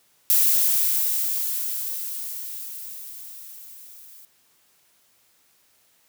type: noise with level ramp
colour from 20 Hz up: violet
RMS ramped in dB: -17 to -47 dBFS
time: 0.3-4.25 s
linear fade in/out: 0 ms
effects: white hiss -62 dBFS RMS until 6.08 s + high-pass 60 Hz 12 dB/octave